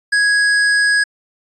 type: tone with hard clipping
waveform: triangle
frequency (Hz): 1661.2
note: G#6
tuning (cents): 0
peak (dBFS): -13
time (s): 0.12-1.04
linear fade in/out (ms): 10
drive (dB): 18
effects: resampled to 24000 Hz